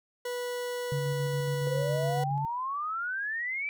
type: tone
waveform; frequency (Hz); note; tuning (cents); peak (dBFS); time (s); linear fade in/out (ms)
40% pulse; 490; B4; -14; -31; 0.25-2.24; 5
type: tone with tremolo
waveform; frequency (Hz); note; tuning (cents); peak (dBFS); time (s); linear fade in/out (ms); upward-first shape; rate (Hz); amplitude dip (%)
sine; 141.8; C#3; +40; -28; 0.92-2.45; 0; square; 7.2; 25
type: exponential sweep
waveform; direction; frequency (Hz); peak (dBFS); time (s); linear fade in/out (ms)
sine; up; 493.9 to 2349; -30; 1.67-3.69; 0
effects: none